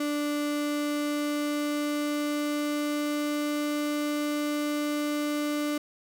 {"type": "tone with pitch glide", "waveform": "35% pulse", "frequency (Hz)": [293.7, 295.6], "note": ["D4", "D4"], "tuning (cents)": [0, 11], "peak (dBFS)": -25, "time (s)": [0, 5.78], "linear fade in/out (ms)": 5, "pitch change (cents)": 11, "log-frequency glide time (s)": [0.42, 3.78], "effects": []}